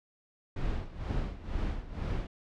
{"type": "noise with tremolo", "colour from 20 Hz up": "brown", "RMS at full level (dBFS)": -31, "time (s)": [0.56, 2.27], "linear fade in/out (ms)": 5, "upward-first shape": "sine", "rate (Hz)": 2.1, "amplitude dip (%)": 80, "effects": ["low-pass 4000 Hz 12 dB/octave"]}